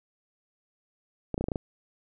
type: clicks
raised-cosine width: 2 ms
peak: -16 dBFS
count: 7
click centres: 1.343 / 1.379 / 1.41 / 1.441 / 1.485 / 1.518 / 1.558 s
effects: none